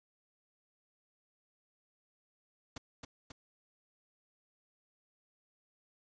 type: noise with echo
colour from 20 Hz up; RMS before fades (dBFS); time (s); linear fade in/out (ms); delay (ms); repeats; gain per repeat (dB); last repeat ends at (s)
pink; -43; 2.76-2.78; 5; 270; 2; -3; 3.32
effects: resampled to 16000 Hz